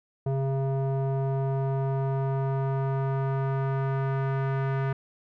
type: tone with low-pass filter sweep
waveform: square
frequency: 135.3 Hz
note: C#3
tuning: 42 cents flat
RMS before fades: -27 dBFS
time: 0.26-4.93 s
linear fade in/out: 5 ms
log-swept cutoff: 640 to 1600 Hz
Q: 1.5
effects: none